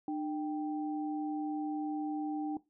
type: tone pair together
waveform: sine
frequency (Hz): 301.9 / 784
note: D4 / G5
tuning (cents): +48 / 0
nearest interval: octave + perfect fourth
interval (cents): 1652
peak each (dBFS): -33 / -40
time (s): 0.08-2.57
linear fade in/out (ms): 2
effects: noise-tail reverb RT60 0.2 s tail -17 dB re dry